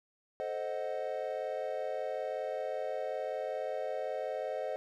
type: chord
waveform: triangle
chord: A diminished seventh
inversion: none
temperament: equal with one note detuned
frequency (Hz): 438 / 523.3 / 622.3 / 740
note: A4 / C5 / Eb5 / Gb5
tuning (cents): -8 / 0 / 0 / 0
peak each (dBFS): -40 / -36 / -36 / -40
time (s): 0.4-4.76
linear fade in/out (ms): 0
effects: none